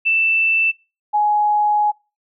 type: tone pair in turn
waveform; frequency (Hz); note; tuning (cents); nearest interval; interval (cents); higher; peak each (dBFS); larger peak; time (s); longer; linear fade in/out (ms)
sine; 2658 / 837.2; E7 / G#5; +14 / +14; octave + minor sixth; 2000; first; -13; neither; 0.05-0.72 / 1.13-1.92; second; 20
effects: noise-tail reverb RT60 0.3 s tail -25 dB re dry